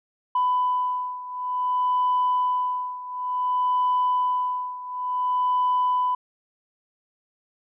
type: beating tone pair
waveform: sine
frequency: 998 / 998.56 Hz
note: B5 / B5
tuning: +18 / +19 cents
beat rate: 0.56 Hz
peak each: -22 / -25 dBFS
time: 0.35-6.15 s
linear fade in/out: 5 ms
effects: tanh soft clip ceiling -15 dBFS

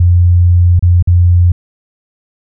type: tone with dropouts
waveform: sine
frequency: 88 Hz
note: F2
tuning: 14 cents sharp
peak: -4 dBFS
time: 0-1.52 s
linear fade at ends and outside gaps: 5 ms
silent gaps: 0.794-0.825 / 1.026-1.073 s
effects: none

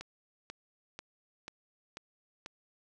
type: click train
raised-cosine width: 0.2 ms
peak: -25 dBFS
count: 6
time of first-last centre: 0.01-2.461 s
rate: 2.04 Hz
effects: none

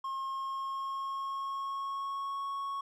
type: tone with pitch glide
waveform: triangle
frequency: 1074 to 1105.5 Hz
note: C6 to C#6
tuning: +45 to -5 cents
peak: -32 dBFS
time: 0.04-2.81 s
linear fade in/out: 5 ms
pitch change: +50 cents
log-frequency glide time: 0.27-2.45 s
effects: none

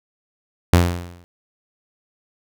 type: tone with exponential decay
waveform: sawtooth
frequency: 87.4 Hz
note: F2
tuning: 2 cents sharp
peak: -4 dBFS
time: 0.73-1.24 s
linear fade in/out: 0 ms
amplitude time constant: 110 ms
effects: none

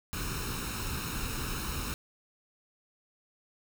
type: noise with comb filter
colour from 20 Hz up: pink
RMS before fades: -35 dBFS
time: 0.13-1.94 s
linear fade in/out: 0 ms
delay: 0.75 ms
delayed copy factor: +0.7
effects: none

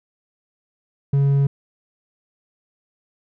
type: tone with hard clipping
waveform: sine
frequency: 139.5 Hz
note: C#3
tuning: 11 cents sharp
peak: -15 dBFS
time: 1.13-1.47 s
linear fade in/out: 5 ms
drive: 3 dB
effects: none

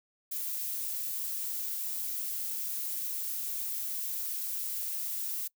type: noise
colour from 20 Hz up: violet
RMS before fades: -35 dBFS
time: 0.31-5.48 s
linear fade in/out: 10 ms
effects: noise-tail reverb RT60 0.1 s tail -23 dB re dry

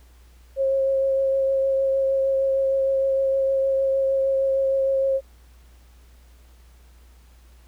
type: tone with vibrato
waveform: sine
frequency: 539 Hz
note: C#5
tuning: 49 cents flat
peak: -18 dBFS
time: 0.56-5.21 s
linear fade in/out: 50 ms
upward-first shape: triangle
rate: 6.5 Hz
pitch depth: 14 cents each way
effects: added 60 Hz sine -48 dBFS peak until 7.67 s + pink hiss -59 dBFS RMS until 7.67 s

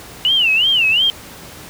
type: tone with vibrato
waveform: sine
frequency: 2865 Hz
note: F7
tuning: 44 cents sharp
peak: -11 dBFS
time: 0.25-1.1 s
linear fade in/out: 0 ms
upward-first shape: sine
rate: 2.8 Hz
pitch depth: 200 cents each way
effects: pink hiss -36 dBFS RMS until 1.69 s + high-pass 60 Hz 12 dB/octave

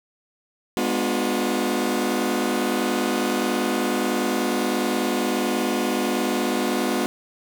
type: chord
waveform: sawtooth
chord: G# diminished seventh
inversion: none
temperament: just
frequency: 207.7 / 249.2 / 299 / 358.8 Hz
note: G#3 / B3 / D4 / F4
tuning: 0 / +16 / +31 / +47 cents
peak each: -24 / -21 / -25 / -22 dBFS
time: 0.77-7.06 s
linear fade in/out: 0 ms
effects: 7-bit

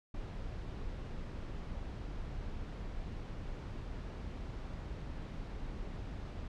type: noise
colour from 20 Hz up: brown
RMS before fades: -42 dBFS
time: 0.14-6.48 s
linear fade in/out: 5 ms
effects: low-pass 5000 Hz 12 dB/octave

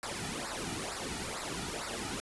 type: noise with flanger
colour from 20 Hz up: pink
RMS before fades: -38 dBFS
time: 0.03-2.2 s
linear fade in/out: 0 ms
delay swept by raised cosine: 0.31 to 1.91 ms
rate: 2.2 Hz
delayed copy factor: -0.75
effects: resampled to 24000 Hz

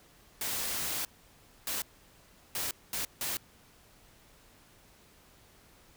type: noise bursts at uneven times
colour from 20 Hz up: white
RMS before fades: -34 dBFS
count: 5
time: 0.41-1.05 / 1.67-1.82 / 2.55-2.71 / 2.93-3.05 / 3.21-3.37 s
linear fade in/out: 2 ms
effects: pink hiss -60 dBFS RMS until 5.96 s

